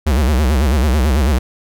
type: tone with vibrato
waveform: square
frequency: 69.3 Hz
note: C#2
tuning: in tune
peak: -12 dBFS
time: 0.06-1.39 s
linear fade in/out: 10 ms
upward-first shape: sine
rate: 9.1 Hz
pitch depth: 210 cents each way
effects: none